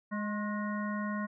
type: harmonic tone with a mistuned harmonic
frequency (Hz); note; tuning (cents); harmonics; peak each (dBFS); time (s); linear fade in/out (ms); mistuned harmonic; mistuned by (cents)
207.7; G#3; 0; 1 / 3 / 5 / 7 / 9; -33 / -43 / -40 / -44 / -43; 0.11-1.27; 20; 5; +52
effects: none